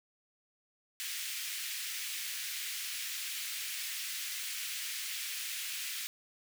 pink high-pass noise, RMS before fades -39 dBFS, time 1-6.07 s, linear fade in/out 0 ms, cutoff 2000 Hz, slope 24 dB/octave, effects none

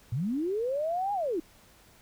sine linear two-way sweep, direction up then down, 103.83 to 830.6 to 298.2 Hz, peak -27 dBFS, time 0.12-1.4 s, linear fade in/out 5 ms, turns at 1.13 s, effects pink hiss -58 dBFS RMS until 2.01 s

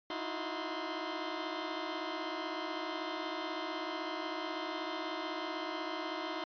15% pulse tone cluster, 312.3 / 328.4 / 361.3 / 1039 Hz, D#4 / E4 / F#4 / C6, +7 / -6 / -41 / -12 cents, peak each -35 / -36 / -36 / -37 dBFS, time 0.1-6.44 s, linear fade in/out 2 ms, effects resampled to 11025 Hz

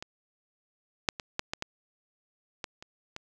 clicks, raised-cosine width 0.2 ms, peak -21 / -6 / -19 / -11 / -14 / -15 / -17 / -27 / -21 dBFS, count 9, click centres 0.025 / 1.088 / 1.198 / 1.394 / 1.535 / 1.624 / 2.642 / 2.825 / 3.164 s, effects none

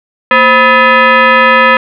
sine tone with frequency modulation, 230 Hz, A#3, 23 cents flat, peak -3 dBFS, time 0.31-1.77 s, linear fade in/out 2 ms, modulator 754 Hz, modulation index 2.8, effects none

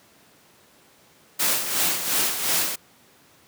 white noise with tremolo, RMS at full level -21 dBFS, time 1.39-2.76 s, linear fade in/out 10 ms, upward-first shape sine, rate 2.8 Hz, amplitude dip 60%, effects pink hiss -55 dBFS RMS until 3.47 s + high-pass 150 Hz 12 dB/octave

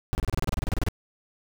brown noise bursts, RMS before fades -24 dBFS, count 16, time 0.13-0.885 s, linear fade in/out 0 ms, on 20 ms, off 29 ms, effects none

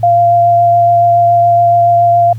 sine tone with vibrato, 692 Hz, F5, 16 cents flat, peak -5 dBFS, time 0.03-2.33 s, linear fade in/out 5 ms, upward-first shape triangle, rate 7.1 Hz, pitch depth 11 cents each way, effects added 112 Hz sine -20 dBFS peak until 2.38 s + pink hiss -47 dBFS RMS until 2.38 s

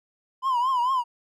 triangle tone with vibrato, 1010 Hz, B5, 39 cents sharp, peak -18 dBFS, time 0.42-1.04 s, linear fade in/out 50 ms, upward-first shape triangle, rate 4.5 Hz, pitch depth 130 cents each way, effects tanh soft clip ceiling -14 dBFS

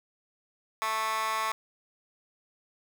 15% pulse tone with high-pass filter, 220 Hz, A3, in tune, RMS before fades -30 dBFS, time 0.82-1.52 s, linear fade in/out 0 ms, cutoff 1200 Hz, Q 5.1, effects none

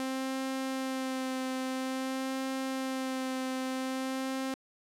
sawtooth tone with vibrato, 262.4 Hz, C4, 5 cents sharp, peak -28 dBFS, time 0-4.54 s, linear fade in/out 0 ms, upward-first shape sine, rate 0.5 Hz, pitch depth 16 cents each way, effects low-pass 12000 Hz 12 dB/octave

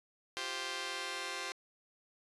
5% pulse chord, F suspended second, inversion none, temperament just, 349.2 / 392.9 / 523.8 Hz, F4 / G4 / C5, 0 / +4 / +2 cents, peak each -33 / -31 / -31 dBFS, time 0.37-1.52 s, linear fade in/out 0 ms, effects resampled to 24000 Hz

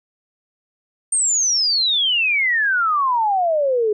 sine exponential sweep, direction down, 8830 to 411.4 Hz, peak -15 dBFS, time 1.12-3.93 s, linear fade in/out 5 ms, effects none

